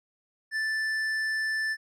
triangle tone with tanh clipping, 1760 Hz, A6, in tune, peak -28 dBFS, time 0.51-1.77 s, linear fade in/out 50 ms, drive 13 dB, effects none

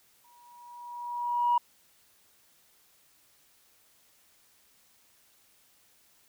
sine tone with exponential growth, 962 Hz, B5, 46 cents flat, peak -19 dBFS, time 0.24-1.58 s, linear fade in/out 5 ms, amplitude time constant 290 ms, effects tanh soft clip ceiling -17 dBFS + white hiss -64 dBFS RMS until 6.28 s

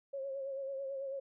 sine tone with vibrato, 544 Hz, C#5, 33 cents flat, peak -37 dBFS, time 0.13-1.2 s, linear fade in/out 10 ms, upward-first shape sine, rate 9.1 Hz, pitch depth 41 cents each way, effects none

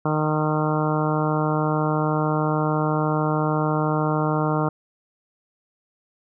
harmonic tone with a mistuned harmonic, 153.7 Hz, D#3, 21 cents flat, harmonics 1 / 2 / 3 / 4 / 5 / 6 / 7 / 8 / 9, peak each -23 / -26 / -28 / -29 / -30 / -31 / -31 / -32 / -33 dBFS, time 0.05-4.69 s, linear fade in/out 5 ms, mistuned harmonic 9, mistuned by -15 cents, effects none

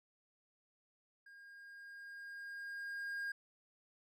triangle tone with level ramp, 1619 Hz, G#6, 45 cents flat, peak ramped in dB -54 to -36 dBFS, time 1.26-3.32 s, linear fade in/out 5 ms, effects none

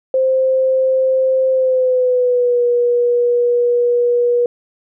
sine tone with pitch glide, 523.3 to 482.6 Hz, C5 to B4, 0 to -40 cents, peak -11 dBFS, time 0.14-4.46 s, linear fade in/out 2 ms, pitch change -140 cents, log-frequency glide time 1.51-2.64 s, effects none

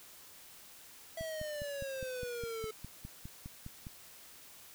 square exponential sweep, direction down, 659.3 to 432.7 Hz, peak -39 dBFS, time 1.17-2.71 s, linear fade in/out 5 ms
click train, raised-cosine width 5 ms, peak -32 dBFS, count 14, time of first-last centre 1.21-3.868 s, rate 4.89 Hz
effects white hiss -55 dBFS RMS until 4.74 s

